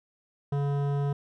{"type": "tone with hard clipping", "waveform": "triangle", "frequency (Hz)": 141.9, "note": "C#3", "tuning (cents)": 41, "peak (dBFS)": -27, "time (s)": [0.52, 1.13], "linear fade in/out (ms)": 5, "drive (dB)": 18, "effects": []}